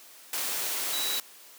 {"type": "tone in noise", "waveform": "sine", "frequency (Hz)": 3911, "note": "B7", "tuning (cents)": -18, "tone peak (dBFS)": -31, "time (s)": [0.93, 1.19], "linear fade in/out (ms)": 2, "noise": "white", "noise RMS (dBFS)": -31, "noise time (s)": [0.33, 1.2], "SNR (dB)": -3, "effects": ["white hiss -51 dBFS RMS until 1.58 s", "high-pass 300 Hz 12 dB/octave"]}